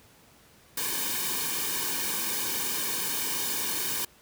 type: noise with comb filter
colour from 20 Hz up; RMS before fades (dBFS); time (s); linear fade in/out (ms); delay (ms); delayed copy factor
white; -30; 0.77-4.05; 5; 1.5; -1
effects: pink hiss -57 dBFS RMS until 4.21 s + high-pass 60 Hz 12 dB/octave